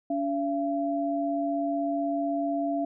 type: tone pair together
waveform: sine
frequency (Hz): 285.5 / 679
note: D4 / F5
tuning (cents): -49 / -49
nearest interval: octave + minor third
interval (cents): 1500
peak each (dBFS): -28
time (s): 0.1-2.85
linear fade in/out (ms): 5
effects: none